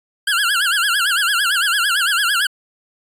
25% pulse tone with vibrato, 1515 Hz, F#6, 40 cents sharp, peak -11 dBFS, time 0.27-2.47 s, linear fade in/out 5 ms, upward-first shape sine, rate 8.9 Hz, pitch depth 190 cents each way, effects resampled to 32000 Hz

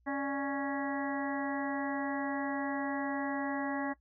harmonic tone with a mistuned harmonic, 277.2 Hz, C#4, in tune, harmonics 1 / 2 / 3 / 4 / 5 / 6 / 7, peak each -34 / -40 / -39 / -43 / -51 / -42 / -44 dBFS, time 0.06-3.94 s, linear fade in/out 20 ms, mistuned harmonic 2, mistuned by +94 cents, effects noise-tail reverb RT60 0.1 s tail -18 dB re dry + added 60 Hz sine -66 dBFS peak until 4 s

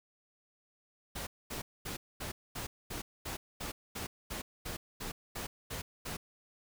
pink noise bursts, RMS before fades -40 dBFS, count 15, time 1.15-6.17 s, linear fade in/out 10 ms, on 120 ms, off 230 ms, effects none

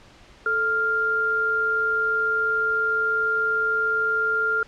sine tone pair together, 440 / 1396.9 Hz, A4 / F6, 0 / 0 cents, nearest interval octave + minor sixth, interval 2000 cents, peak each -29 / -20 dBFS, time 0.46-4.63 s, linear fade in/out 2 ms, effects pink hiss -50 dBFS RMS until 4.67 s + low-pass 5000 Hz 12 dB/octave

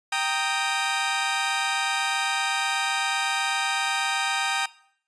15% pulse chord, Eb major, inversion first, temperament equal with one note detuned, 784 / 926.4 / 1244.5 Hz, G5 / Bb5 / Eb6, 0 / -11 / 0 cents, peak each -20 / -23 / -23 dBFS, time 0.12-4.66 s, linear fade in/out 5 ms, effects noise-tail reverb RT60 0.6 s tail -19 dB re dry + resampled to 22050 Hz

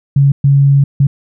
sine tone bursts at uneven times, 139.5 Hz, C#3, 11 cents sharp, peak -5 dBFS, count 3, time 0.16-0.32 / 0.44-0.84 / 1-1.07 s, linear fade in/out 5 ms, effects none

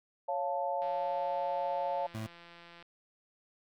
sine chord, Db augmented, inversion none, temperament equal, 554.4 / 698.5 / 880 Hz, Db5 / F5 / A5, 0 / 0 / 0 cents, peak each -35 dBFS, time 0.28-2.07 s, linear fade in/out 10 ms
click train, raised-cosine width 0.3 ms, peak -37 dBFS, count 344, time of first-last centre 0.82-2.826 s, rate 171 Hz
25% pulse tone, 110 Hz, A2, in tune, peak -33 dBFS, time 2.14-2.27 s, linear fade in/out 10 ms
effects none

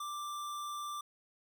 square tone, 1179 Hz, D6, 6 cents sharp, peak -39 dBFS, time 0-1.01 s, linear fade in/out 5 ms, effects none

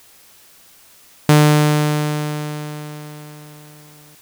sawtooth tone with exponential decay, 150 Hz, D3, 37 cents sharp, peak -3 dBFS, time 1.29-4.15 s, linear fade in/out 2 ms, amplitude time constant 620 ms, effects white hiss -48 dBFS RMS until 4.21 s

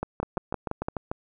two click trains, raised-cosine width 1 ms, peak -15 / -14 dBFS, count 7 / 6, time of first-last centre 0.23-1.115 / 0.03-0.885 s, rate 6.78 / 5.85 Hz, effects none

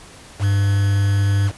triangle tone with quantisation, 100 Hz, G2, 35 cents sharp, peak -12 dBFS, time 0.39-1.52 s, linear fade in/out 50 ms, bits 5, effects pink hiss -42 dBFS RMS until 1.57 s + resampled to 24000 Hz

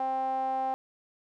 sawtooth tone with band-pass filter, 263.3 Hz, C4, 11 cents sharp, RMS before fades -30 dBFS, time 0-0.74 s, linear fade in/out 0 ms, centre 760 Hz, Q 8.9, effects none

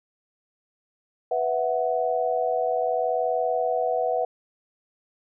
sine chord, B suspended fourth, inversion none, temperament equal, 493.9 / 659.3 / 740 Hz, B4 / E5 / F#5, 0 / 0 / 0 cents, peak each -26 dBFS, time 1.31-4.25 s, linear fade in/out 5 ms, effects none

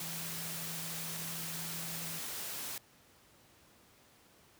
sine tone in noise, 164.81 Hz, E3, in tune, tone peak -46 dBFS, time 0.01-2.19 s, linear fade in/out 2 ms, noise white, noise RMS -41 dBFS, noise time 0-2.78 s, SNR -8 dB, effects pink hiss -63 dBFS RMS until 4.59 s + high-pass 80 Hz 12 dB/octave

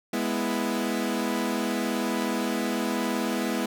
sawtooth chord, E major, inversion first, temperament equal, 207.7 / 246.9 / 329.6 Hz, G#3 / B3 / E4, 0 / 0 / 0 cents, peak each -26 / -25 / -27 dBFS, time 0.13-3.66 s, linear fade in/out 5 ms, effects none

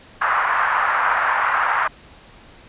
pink band-pass noise, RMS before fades -19 dBFS, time 0.21-1.88 s, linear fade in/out 10 ms, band 970 to 1600 Hz, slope 24 dB/octave, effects pink hiss -46 dBFS RMS until 2.68 s + resampled to 8000 Hz

